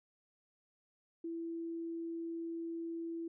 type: tone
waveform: sine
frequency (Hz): 332.7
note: E4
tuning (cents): +16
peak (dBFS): -38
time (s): 1.24-3.28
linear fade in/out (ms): 5
effects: none